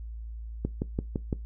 click train, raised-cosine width 3 ms, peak -15 dBFS, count 5, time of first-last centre 0.65-1.328 s, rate 5.9 Hz, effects noise-tail reverb RT60 0.2 s tail -20 dB re dry + added 56 Hz sine -36 dBFS peak until 1.45 s

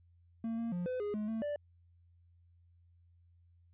triangle tone with pitch steps, 227.3 / 230.8 / 176.5 / 507 / 413.2 / 211.8 / 223.2 / 586 Hz, A#3 / A#3 / F3 / B4 / G#4 / G#3 / A3 / D5, -43 / -17 / +19 / +45 / -9 / +34 / +25 / -4 cents, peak -32 dBFS, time 0.44-1.56 s, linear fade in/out 2 ms, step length 140 ms, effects added 86 Hz sine -62 dBFS peak until 3.73 s + resampled to 8000 Hz

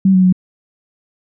sine tone with pitch steps, 191.5 / 185.8 / 183.5 Hz, G3 / F#3 / F#3, -40 / +7 / -14 cents, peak -7 dBFS, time 0.05-0.326 s, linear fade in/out 5 ms, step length 92 ms, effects none

